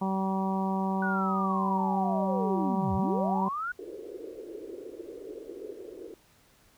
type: harmonic tone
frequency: 191.7 Hz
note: G3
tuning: 38 cents flat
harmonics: 1 / 2 / 3 / 4 / 5 / 6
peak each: -28 / -37 / -40 / -35 / -34 / -42 dBFS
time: 0.01-3.49 s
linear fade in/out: 10 ms
type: linear two-way sweep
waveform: sine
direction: down then up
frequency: 1486 to 74.7 to 1486 Hz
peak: -30 dBFS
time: 1.02-3.72 s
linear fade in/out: 5 ms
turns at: 2.95 s
type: band-pass noise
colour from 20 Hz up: pink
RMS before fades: -42 dBFS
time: 3.79-6.14 s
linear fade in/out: 2 ms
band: 340 to 480 Hz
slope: 48 dB/octave
effects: pink hiss -62 dBFS RMS until 6.77 s